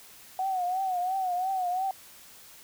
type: tone with vibrato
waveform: sine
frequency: 741 Hz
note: F#5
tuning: 2 cents sharp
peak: -26 dBFS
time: 0.39-1.91 s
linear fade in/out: 2 ms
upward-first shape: triangle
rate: 2.9 Hz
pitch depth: 93 cents each way
effects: white hiss -51 dBFS RMS until 2.63 s